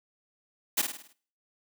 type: noise with echo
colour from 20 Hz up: white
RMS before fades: -25 dBFS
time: 0.77-0.82 s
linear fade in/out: 10 ms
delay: 52 ms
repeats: 6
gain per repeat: -6 dB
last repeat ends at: 1.132 s
effects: noise-tail reverb RT60 0.5 s tail -21 dB re dry + high-pass 200 Hz 12 dB/octave

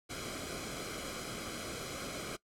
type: noise with comb filter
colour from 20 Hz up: pink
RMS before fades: -41 dBFS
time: 0.09-2.37 s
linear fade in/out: 20 ms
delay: 1.1 ms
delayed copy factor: -0.7
effects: noise-tail reverb RT60 0.1 s tail -20 dB re dry + low-pass 10000 Hz 12 dB/octave

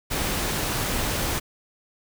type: noise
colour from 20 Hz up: pink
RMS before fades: -26 dBFS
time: 0.1-1.4 s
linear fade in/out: 20 ms
effects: none

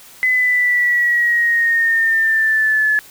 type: exponential sweep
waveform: sine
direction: down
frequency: 2024 to 1714 Hz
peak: -12 dBFS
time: 0.23-2.99 s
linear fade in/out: 0 ms
effects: white hiss -42 dBFS RMS until 3.1 s

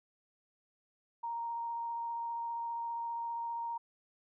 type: tone with vibrato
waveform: sine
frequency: 932.3 Hz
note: A#5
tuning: in tune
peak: -35 dBFS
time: 1.23-3.78 s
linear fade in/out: 10 ms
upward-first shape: sine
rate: 15 Hz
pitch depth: 9 cents each way
effects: none

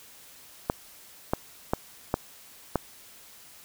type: clicks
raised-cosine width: 1 ms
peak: -9 dBFS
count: 5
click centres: 0.699 / 1.335 / 1.735 / 2.141 / 2.757 s
effects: white hiss -51 dBFS RMS until 3.64 s

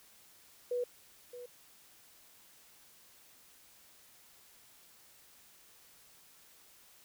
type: tone with echo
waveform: sine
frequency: 490 Hz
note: B4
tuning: 14 cents flat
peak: -31 dBFS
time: 0.71-0.84 s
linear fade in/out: 5 ms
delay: 620 ms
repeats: 1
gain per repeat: -13 dB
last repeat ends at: 1.46 s
effects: white hiss -61 dBFS RMS until 7.04 s

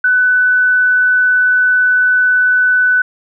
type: tone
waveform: sine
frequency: 1497 Hz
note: F#6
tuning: 20 cents sharp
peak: -8 dBFS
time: 0.04-3.02 s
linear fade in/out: 5 ms
effects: none

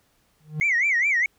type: tone with exponential growth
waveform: triangle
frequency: 153.1 Hz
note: D#3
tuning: 28 cents flat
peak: -20 dBFS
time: 0.4-0.6 s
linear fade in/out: 0 ms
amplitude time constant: 43 ms
type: tone with vibrato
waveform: sine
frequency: 2093 Hz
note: C7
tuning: in tune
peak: -17 dBFS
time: 0.61-1.26 s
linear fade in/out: 2 ms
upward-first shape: sine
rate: 4.8 Hz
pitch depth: 210 cents each way
effects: tanh soft clip ceiling -15 dBFS + pink hiss -65 dBFS RMS until 1.38 s

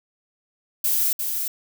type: noise with echo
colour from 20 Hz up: violet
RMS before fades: -21 dBFS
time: 0.84-1.13 s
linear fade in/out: 5 ms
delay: 350 ms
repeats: 1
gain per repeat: -5 dB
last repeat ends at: 1.48 s
effects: none

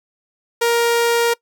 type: tone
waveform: sawtooth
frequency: 469.2 Hz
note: A#4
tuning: 11 cents sharp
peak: -10 dBFS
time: 0.61-1.34 s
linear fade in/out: 10 ms
effects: noise-tail reverb RT60 0.1 s tail -23 dB re dry

